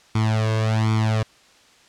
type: tone with flanger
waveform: sawtooth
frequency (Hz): 110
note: A2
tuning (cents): 0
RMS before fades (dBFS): -20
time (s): 0.15-1.23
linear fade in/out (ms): 5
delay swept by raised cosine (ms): 0.88 to 1.88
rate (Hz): 1.3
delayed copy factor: +0.9
effects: white hiss -53 dBFS RMS until 1.88 s + low-pass 6000 Hz 12 dB/octave